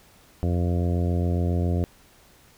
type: harmonic tone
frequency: 87.31 Hz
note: F2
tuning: in tune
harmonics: 1 / 2 / 3 / 4 / 5 / 6 / 7 / 8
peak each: -22 / -28 / -32 / -34 / -36 / -38 / -39 / -40 dBFS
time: 0.43-1.84 s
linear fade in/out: 0 ms
effects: pink hiss -55 dBFS RMS until 2.57 s